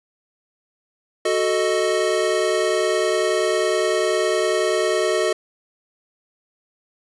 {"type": "chord", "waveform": "square", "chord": "D# diminished", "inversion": "first", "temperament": "equal", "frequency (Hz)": [370, 440, 622.3], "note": ["F#4", "A4", "D#5"], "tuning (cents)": [0, 0, 0], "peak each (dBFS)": -23, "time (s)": [1.25, 5.33], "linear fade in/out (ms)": 5, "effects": ["resampled to 24000 Hz", "9-bit"]}